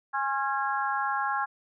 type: harmonic tone with a mistuned harmonic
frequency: 274.9 Hz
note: C#4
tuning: 14 cents flat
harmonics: 3 / 4 / 5 / 6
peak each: -30 / -31 / -32 / -33 dBFS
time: 0.13-1.46 s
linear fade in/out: 20 ms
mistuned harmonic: 4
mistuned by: -37 cents
effects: none